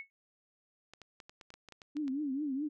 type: tone with exponential decay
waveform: sine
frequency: 2202 Hz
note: C#7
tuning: 12 cents flat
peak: -38 dBFS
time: 0-0.1 s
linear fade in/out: 0 ms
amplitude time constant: 20 ms
type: clicks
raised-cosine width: 0.2 ms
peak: -33 dBFS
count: 12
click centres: 0.936 / 1.017 / 1.202 / 1.295 / 1.412 / 1.504 / 1.54 / 1.687 / 1.723 / 1.818 / 1.968 / 2.08 s
type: tone with vibrato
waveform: sine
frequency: 281.9 Hz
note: C#4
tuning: 29 cents sharp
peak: -32 dBFS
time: 1.95-2.69 s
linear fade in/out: 20 ms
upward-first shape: triangle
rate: 4.7 Hz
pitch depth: 170 cents each way
effects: none